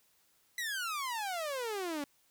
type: exponential sweep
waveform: sawtooth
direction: down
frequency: 2000 to 277.2 Hz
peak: -31 dBFS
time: 0.58-2.04 s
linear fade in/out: 2 ms
effects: white hiss -70 dBFS RMS until 2.3 s